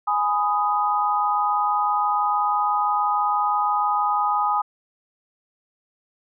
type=chord; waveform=sine; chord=G# minor; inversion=none; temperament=just; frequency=830.6 / 996.7 / 1245.9 Hz; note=G#5 / B5 / D#6; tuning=0 / +16 / +2 cents; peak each=-22 / -26 / -22 dBFS; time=0.07-4.62 s; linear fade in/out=10 ms; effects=none